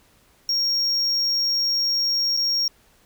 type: tone with dropouts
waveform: triangle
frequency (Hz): 5570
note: F8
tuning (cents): -5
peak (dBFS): -18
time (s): 0.49-2.68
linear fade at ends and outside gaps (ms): 2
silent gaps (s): 2.368-2.372
effects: pink hiss -58 dBFS RMS until 3.05 s